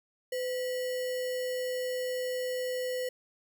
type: tone with sample-and-hold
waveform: sine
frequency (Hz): 506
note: B4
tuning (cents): +42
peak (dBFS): -30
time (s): 0.32-3.09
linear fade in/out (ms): 5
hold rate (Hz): 2450
effects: none